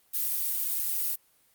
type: noise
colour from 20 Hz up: violet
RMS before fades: -29 dBFS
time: 0.13-1.16 s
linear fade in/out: 20 ms
effects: white hiss -65 dBFS RMS until 1.54 s + Opus 32 kbps